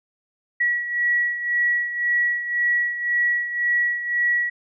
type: beating tone pair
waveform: sine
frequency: 1927 / 1928.9 Hz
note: B6 / B6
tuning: -43 / -41 cents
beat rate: 1.9 Hz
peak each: -20 / -26 dBFS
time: 0.6-4.5 s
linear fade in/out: 10 ms
effects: none